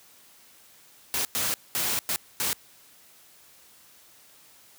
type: noise bursts at uneven times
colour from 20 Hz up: white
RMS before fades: -27 dBFS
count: 5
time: 1.14-1.25 / 1.35-1.54 / 1.75-1.99 / 2.09-2.16 / 2.4-2.53 s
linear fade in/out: 0 ms
effects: white hiss -55 dBFS RMS until 4.78 s + high-pass 60 Hz 12 dB/octave